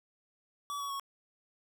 square tone with pitch steps, 1145 / 1125.3 / 1106 Hz, D6 / C#6 / C#6, -44 / +26 / -4 cents, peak -36 dBFS, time 0.7-0.997 s, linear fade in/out 0 ms, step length 99 ms, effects none

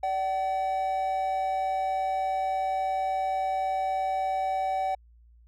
triangle tone pair together, 584 / 760.5 Hz, D5 / F#5, -10 / +47 cents, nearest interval perfect fourth, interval 457 cents, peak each -32 / -24 dBFS, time 0.03-4.95 s, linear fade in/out 5 ms, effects added 58 Hz sine -53 dBFS peak until 5.47 s

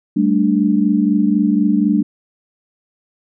sine chord, G suspended second, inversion none, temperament equal, 196 / 220 / 293.7 Hz, G3 / A3 / D4, 0 / 0 / 0 cents, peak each -16 dBFS, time 0.16-2.03 s, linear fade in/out 10 ms, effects none

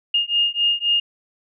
sine beating tone pair, 2834 / 2837.8 Hz, F7 / F7, +25 / +27 cents, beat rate 3.8 Hz, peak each -20 dBFS, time 0.14-1 s, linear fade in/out 5 ms, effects none

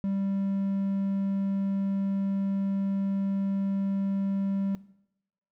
triangle tone, 196 Hz, G3, in tune, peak -24 dBFS, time 0.04-4.75 s, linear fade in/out 0 ms, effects noise-tail reverb RT60 0.8 s tail -19 dB re dry

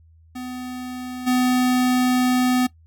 square tone with level steps, 251.6 Hz, B3, 32 cents sharp, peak -30 / -17 dBFS, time 0.35-2.67 s, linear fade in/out 10 ms, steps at 1.26 s, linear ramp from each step 20 ms, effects noise-tail reverb RT60 0.1 s tail -18 dB re dry + added 81 Hz sine -49 dBFS peak until 2.86 s

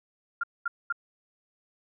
sine tone bursts, 1396.9 Hz, F6, in tune, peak -25 dBFS, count 3, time 0.41-0.925 s, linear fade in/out 5 ms, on 25 ms, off 220 ms, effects none

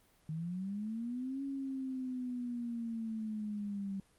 sine linear two-way sweep, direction up then down, 153.3 to 276.7 to 193.4 Hz, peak -36 dBFS, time 0.29-4 s, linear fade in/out 2 ms, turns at 1.43 s, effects pink hiss -68 dBFS RMS until 4.18 s + Opus 32 kbps

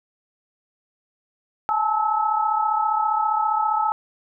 sine tone cluster, 846 / 881 / 1297 Hz, G#5 / A5 / E6, +32 / +2 / -28 cents, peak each -23 dBFS, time 1.69-3.92 s, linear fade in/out 0 ms, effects none

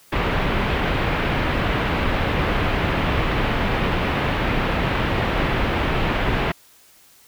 pink low-pass noise, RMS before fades -21 dBFS, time 0.12-6.52 s, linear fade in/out 5 ms, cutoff 3000 Hz, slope 24 dB/octave, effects white hiss -52 dBFS RMS until 7.27 s

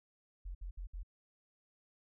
sine tone bursts, 44.38 Hz, F1, 29 cents sharp, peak -40 dBFS, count 4, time 0.45-1.032 s, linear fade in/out 10 ms, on 99 ms, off 62 ms, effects none

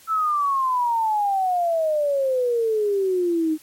sine exponential sweep, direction down, 1333 to 306.6 Hz, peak -18 dBFS, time 0.07-3.58 s, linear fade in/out 50 ms, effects white hiss -50 dBFS RMS until 3.62 s + MP3 64 kbps

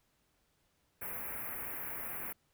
white band-stop noise, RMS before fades -41 dBFS, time 1.01-2.33 s, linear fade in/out 10 ms, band 2400 to 11000 Hz, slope 48 dB/octave, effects pink hiss -75 dBFS RMS until 2.53 s

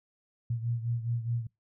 sine beating tone pair, 116.54 / 121.34 Hz, A#2 / B2, 0 / -30 cents, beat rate 4.8 Hz, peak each -30 / -35 dBFS, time 0.5-1.47 s, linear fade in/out 5 ms, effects noise-tail reverb RT60 0.2 s tail -26 dB re dry

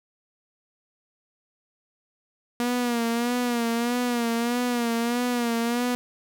sawtooth tone with vibrato, 238.5 Hz, A#3, 40 cents sharp, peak -19 dBFS, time 2.6-5.95 s, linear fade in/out 0 ms, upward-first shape sine, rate 1.6 Hz, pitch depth 57 cents each way, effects none

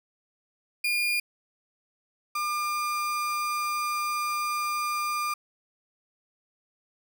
35% pulse tone pair in turn, 2418 / 1201 Hz, D7 / D6, +50 / +38 cents, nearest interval octave, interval 1212 cents, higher first, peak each -22 / -25 dBFS, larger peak first, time 0.84-1.2 / 2.35-5.34 s, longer second, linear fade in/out 5 ms, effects none

